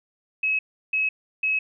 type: tone bursts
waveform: sine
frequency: 2568 Hz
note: E7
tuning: 46 cents flat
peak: -20 dBFS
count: 3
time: 0.43-1.59 s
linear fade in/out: 5 ms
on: 160 ms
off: 340 ms
effects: none